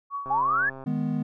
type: tone with tremolo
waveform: sine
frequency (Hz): 1125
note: C#6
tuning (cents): +25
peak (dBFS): -27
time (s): 0.1-0.7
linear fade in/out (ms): 50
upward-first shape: triangle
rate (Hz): 4.9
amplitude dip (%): 65
type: click train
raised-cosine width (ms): 1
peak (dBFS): -27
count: 78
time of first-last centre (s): 0.26-0.839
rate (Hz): 133
type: exponential sweep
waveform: sine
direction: up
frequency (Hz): 796 to 1760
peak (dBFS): -21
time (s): 0.3-0.7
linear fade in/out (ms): 10
type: chord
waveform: triangle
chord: G# minor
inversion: second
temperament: equal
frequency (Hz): 155.56 / 207.7 / 246.9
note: D#3 / G#3 / B3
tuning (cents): 0 / 0 / 0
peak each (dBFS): -27 / -28 / -26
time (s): 0.86-1.23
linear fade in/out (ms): 10
effects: none